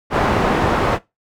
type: low-pass noise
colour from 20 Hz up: white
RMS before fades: -17 dBFS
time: 0.1-0.99 s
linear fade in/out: 50 ms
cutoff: 960 Hz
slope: 12 dB/octave
effects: noise-tail reverb RT60 0.2 s tail -19 dB re dry